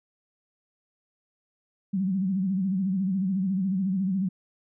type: tone with vibrato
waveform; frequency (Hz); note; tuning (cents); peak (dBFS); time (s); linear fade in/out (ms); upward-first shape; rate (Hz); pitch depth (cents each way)
sine; 190; F#3; +46; -23; 1.93-4.29; 10; sine; 14; 95
effects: none